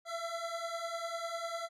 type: beating tone pair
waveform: 25% pulse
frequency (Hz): 666 / 676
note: E5 / E5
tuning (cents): +18 / +43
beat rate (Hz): 10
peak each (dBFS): -37 / -35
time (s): 0.05-1.69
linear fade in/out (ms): 50
effects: low-pass 8000 Hz 12 dB/octave